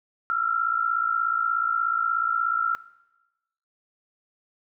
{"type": "tone pair together", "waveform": "sine", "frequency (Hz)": [1331, 1387.7], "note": ["E6", "F6"], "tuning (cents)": [16, -11], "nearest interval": "minor second", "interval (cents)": 73, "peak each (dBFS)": [-25, -25], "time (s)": [0.3, 2.75], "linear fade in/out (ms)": 0, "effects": ["noise-tail reverb RT60 1.0 s tail -19 dB re dry"]}